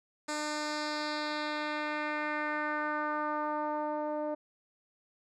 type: tone with low-pass filter sweep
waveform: 10% pulse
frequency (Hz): 301.1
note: D4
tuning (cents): +43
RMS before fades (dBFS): -34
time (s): 0.28-4.35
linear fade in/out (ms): 10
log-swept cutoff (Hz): 7600 to 630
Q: 2
effects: none